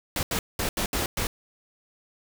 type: noise bursts at uneven times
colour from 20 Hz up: pink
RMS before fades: -27 dBFS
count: 6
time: 0.16-0.23 / 0.31-0.39 / 0.59-0.69 / 0.77-0.86 / 0.93-1.06 / 1.17-1.27 s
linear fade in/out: 2 ms
effects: none